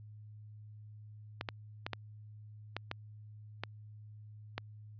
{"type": "clicks", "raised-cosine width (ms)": 0.3, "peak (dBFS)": -20, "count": 8, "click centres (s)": [1.411, 1.488, 1.865, 1.933, 2.766, 2.914, 3.636, 4.58], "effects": ["added 106 Hz sine -49 dBFS peak until 4.99 s", "resampled to 11025 Hz"]}